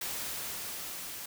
white noise with level ramp, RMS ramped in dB -36 to -42 dBFS, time 0.01-1.26 s, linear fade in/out 5 ms, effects none

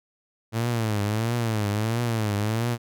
sawtooth tone with vibrato, 110.6 Hz, A2, 9 cents sharp, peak -19 dBFS, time 0.52-2.78 s, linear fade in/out 50 ms, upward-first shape triangle, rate 1.5 Hz, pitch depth 160 cents each way, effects none

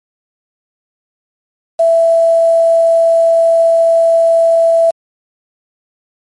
sine tone with quantisation, 663 Hz, E5, 10 cents sharp, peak -6 dBFS, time 1.79-4.91 s, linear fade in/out 10 ms, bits 5, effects MP3 48 kbps

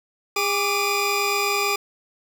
25% pulse tone cluster, 405.7 / 1168 / 2461 Hz, G#4 / D6 / D#7, -41 / -10 / -20 cents, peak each -21 dBFS, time 0.36-1.76 s, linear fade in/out 5 ms, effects 7-bit

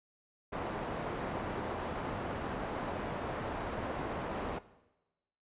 white low-pass noise, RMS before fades -38 dBFS, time 0.52-4.59 s, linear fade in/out 10 ms, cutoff 880 Hz, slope 12 dB/octave, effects noise-tail reverb RT60 1.0 s tail -17 dB re dry + resampled to 8000 Hz

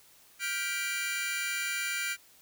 sawtooth chord, G dominant seventh, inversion third, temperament just, 1411.2 / 1568 / 1960 / 2352 Hz, F6 / G6 / B6 / D7, +18 / 0 / -14 / +2 cents, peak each -34 / -34 / -36 / -30 dBFS, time 0.39-2.17 s, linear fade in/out 50 ms, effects white hiss -59 dBFS RMS until 2.41 s

